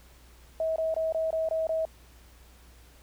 sine tone bursts, 643 Hz, E5, 43 cents flat, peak -25 dBFS, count 7, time 0.6-1.852 s, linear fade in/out 2 ms, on 160 ms, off 22 ms, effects added 60 Hz sine -53 dBFS peak until 3.02 s + pink hiss -58 dBFS RMS until 3.02 s

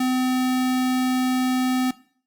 square tone, 255.4 Hz, C4, 42 cents flat, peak -20 dBFS, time 0-1.91 s, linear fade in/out 5 ms, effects noise-tail reverb RT60 0.5 s tail -19 dB re dry + Opus 48 kbps

